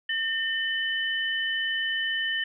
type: tone pair together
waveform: sine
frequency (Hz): 1814 / 3011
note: A#6 / F#7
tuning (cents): -48 / +30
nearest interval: major sixth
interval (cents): 878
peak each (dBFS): -27 / -29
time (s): 0.09-2.44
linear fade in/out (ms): 5
effects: none